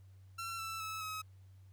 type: tone with pitch steps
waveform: sawtooth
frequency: 1354 / 1327.7 / 1301.8 / 1276.5 Hz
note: E6 / E6 / E6 / D#6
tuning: +46 / +12 / -22 / +44 cents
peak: -36 dBFS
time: 0.38-1.22 s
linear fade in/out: 10 ms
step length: 210 ms
effects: added 95 Hz sine -55 dBFS peak until 1.72 s + pink hiss -75 dBFS RMS until 1.72 s